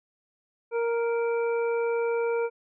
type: harmonic tone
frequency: 466.2 Hz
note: A#4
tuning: in tune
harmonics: 1 / 2 / 3 / 5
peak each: -24 / -35 / -38 / -40 dBFS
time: 0.71-2.5 s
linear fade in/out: 50 ms
effects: none